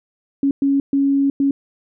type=tone bursts at uneven times; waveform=sine; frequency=277.2 Hz; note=C#4; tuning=in tune; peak=-13 dBFS; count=4; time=0.43-0.51 / 0.62-0.8 / 0.93-1.3 / 1.4-1.51 s; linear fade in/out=2 ms; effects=none

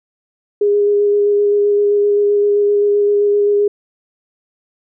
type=tone with vibrato; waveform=sine; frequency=410 Hz; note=G#4; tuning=22 cents flat; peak=-10 dBFS; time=0.61-3.68 s; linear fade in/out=5 ms; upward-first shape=square; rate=7.7 Hz; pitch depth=9 cents each way; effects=none

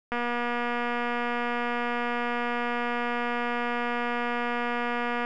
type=click train; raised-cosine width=0.5 ms; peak=-15 dBFS; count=1232; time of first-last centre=0.12-5.249 s; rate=240 Hz; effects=none

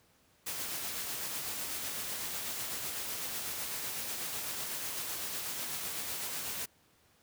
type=noise with tremolo; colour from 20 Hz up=white; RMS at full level=-37 dBFS; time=0.46-6.66 s; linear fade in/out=10 ms; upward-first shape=sine; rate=8 Hz; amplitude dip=25%; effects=pink hiss -67 dBFS RMS until 7.22 s + high-pass 60 Hz 12 dB/octave

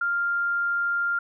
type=tone; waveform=sine; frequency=1396.9 Hz; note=F6; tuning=in tune; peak=-22 dBFS; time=0.01-1.19 s; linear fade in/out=5 ms; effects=none

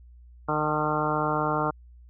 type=harmonic tone with a mistuned harmonic; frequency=152.4 Hz; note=D#3; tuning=36 cents flat; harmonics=1 / 2 / 3 / 4 / 5 / 6 / 7 / 8 / 9; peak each=-32 / -32 / -32 / -32 / -32 / -32 / -32 / -32 / -32 dBFS; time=0.48-1.71 s; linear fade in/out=10 ms; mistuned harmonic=6; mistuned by=-31 cents; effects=added 60 Hz sine -47 dBFS peak until 2.09 s

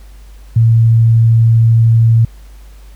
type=tone; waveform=sine; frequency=114.1 Hz; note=A#2; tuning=37 cents flat; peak=-5 dBFS; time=0.56-2.25 s; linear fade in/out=5 ms; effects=added 50 Hz sine -33 dBFS peak until 2.95 s + pink hiss -48 dBFS RMS until 2.95 s

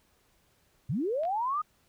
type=linear sweep; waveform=sine; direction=up; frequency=103.6 to 1262 Hz; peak=-27 dBFS; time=0.89-1.62 s; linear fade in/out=10 ms
type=clicks; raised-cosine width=0.3 ms; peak=-33 dBFS; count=2; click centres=1.235 / 1.252 s
effects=pink hiss -68 dBFS RMS until 1.88 s

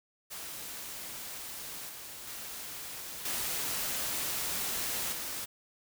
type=noise with level steps; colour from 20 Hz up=white; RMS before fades=-42 / -45 / -42 / -34 / -38 dBFS; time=0.3-5.46 s; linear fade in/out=20 ms; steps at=1.89 / 2.27 / 3.25 / 5.12 s; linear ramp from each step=5 ms; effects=none

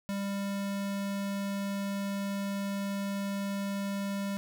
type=tone; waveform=square; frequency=198.7 Hz; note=G3; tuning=24 cents sharp; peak=-32 dBFS; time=0.09-4.37 s; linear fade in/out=0 ms; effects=none

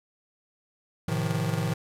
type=chord; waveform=square; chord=F dominant seventh; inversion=first; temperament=just; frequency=109.13 / 130.96 / 157.15 / 174.61 Hz; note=A2 / C3 / Eb3 / F3; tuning=-14 / +2 / +18 / 0 cents; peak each=-32 / -34 / -30 / -33 dBFS; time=1.08-1.74 s; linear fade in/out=5 ms; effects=resampled to 32000 Hz + 9-bit

